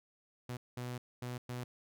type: tone bursts at uneven times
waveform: sawtooth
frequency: 123.47 Hz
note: B2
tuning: in tune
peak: -35 dBFS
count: 4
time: 0.49-0.57 / 0.77-0.98 / 1.22-1.38 / 1.49-1.64 s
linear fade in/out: 5 ms
effects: none